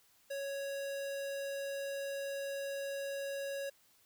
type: tone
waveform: square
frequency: 554.4 Hz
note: C#5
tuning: in tune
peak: -38 dBFS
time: 0.3-3.7 s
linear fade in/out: 10 ms
effects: white hiss -68 dBFS RMS until 4.05 s